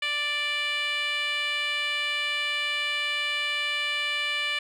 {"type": "tone with band-pass filter", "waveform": "10% pulse", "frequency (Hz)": 587.3, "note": "D5", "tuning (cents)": 0, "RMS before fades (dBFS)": -28, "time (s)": [0.02, 4.59], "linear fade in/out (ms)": 5, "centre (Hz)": 2600, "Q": 1.9, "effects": []}